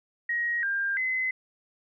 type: tone with pitch steps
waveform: sine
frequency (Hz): 1889 / 1598 / 2039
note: A#6 / G6 / C7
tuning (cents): +22 / +33 / -45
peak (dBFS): -25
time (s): 0.29-1.31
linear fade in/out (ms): 5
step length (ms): 340
effects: none